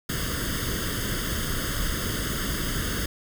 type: noise with comb filter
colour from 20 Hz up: pink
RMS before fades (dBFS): -28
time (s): 0.09-3.06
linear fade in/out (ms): 5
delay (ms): 0.61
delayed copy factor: +0.9
effects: none